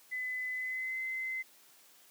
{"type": "tone with pitch glide", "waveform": "sine", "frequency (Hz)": [2013, 2056], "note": ["B6", "C7"], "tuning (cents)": [33, -31], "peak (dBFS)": -34, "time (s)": [0.11, 1.43], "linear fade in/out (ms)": 20, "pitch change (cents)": 36, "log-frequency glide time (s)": [0.55, 1], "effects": ["white hiss -61 dBFS RMS until 2.1 s", "high-pass 200 Hz 12 dB/octave"]}